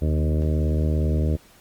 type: harmonic tone with a mistuned harmonic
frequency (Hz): 77.5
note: D#2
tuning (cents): -6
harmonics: 1 / 2 / 3 / 4 / 5 / 6 / 7 / 8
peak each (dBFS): -20 / -26 / -30 / -32 / -34 / -36 / -37 / -38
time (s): 0.01-1.37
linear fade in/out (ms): 20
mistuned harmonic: 2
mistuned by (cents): -26
effects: pink hiss -53 dBFS RMS until 1.6 s + Opus 32 kbps